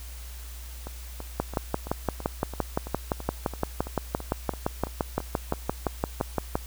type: two click trains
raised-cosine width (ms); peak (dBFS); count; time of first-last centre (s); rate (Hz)
1; -22 / -10; 17 / 31; 0.87-6.203 / 1.4-6.555; 3 / 5.82
effects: added 60 Hz sine -38 dBFS peak until 6.66 s + white hiss -47 dBFS RMS until 6.66 s